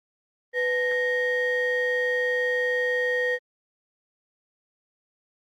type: ring-modulated tone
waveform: triangle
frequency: 683 Hz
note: F5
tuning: 39 cents flat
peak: -17 dBFS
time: 0.53-3.39 s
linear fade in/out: 50 ms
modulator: 1180 Hz
effects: Opus 32 kbps